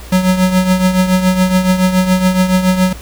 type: tone with tremolo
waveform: square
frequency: 185 Hz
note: F#3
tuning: in tune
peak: -7 dBFS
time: 0.12-2.93 s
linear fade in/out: 5 ms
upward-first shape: triangle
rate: 7.1 Hz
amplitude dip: 70%
effects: added 60 Hz sine -29 dBFS peak until 3.01 s + pink hiss -35 dBFS RMS until 3.01 s